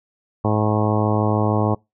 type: harmonic tone with a mistuned harmonic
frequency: 106.5 Hz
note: G#2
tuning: 44 cents sharp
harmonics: 1 / 2 / 3 / 4 / 5 / 6 / 7 / 8 / 9 / 10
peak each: -20 / -23 / -25 / -26 / -27 / -28 / -28 / -29 / -30 / -30 dBFS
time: 0.44-1.75 s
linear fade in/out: 10 ms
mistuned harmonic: 10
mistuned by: +37 cents
effects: noise-tail reverb RT60 0.2 s tail -24 dB re dry